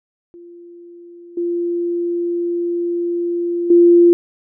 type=tone with level steps; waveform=sine; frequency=345.7 Hz; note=F4; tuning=18 cents flat; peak=-36 / -17 / -6 dBFS; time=0.34-4.13 s; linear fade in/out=0 ms; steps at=1.37 / 3.7 s; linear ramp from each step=5 ms; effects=none